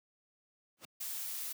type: noise with exponential growth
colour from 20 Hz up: pink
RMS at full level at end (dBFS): -42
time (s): 0.77-0.85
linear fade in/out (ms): 2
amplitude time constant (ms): 16
type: noise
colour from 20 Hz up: blue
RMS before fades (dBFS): -40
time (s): 1-1.53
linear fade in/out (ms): 10
effects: high-pass 200 Hz 12 dB/octave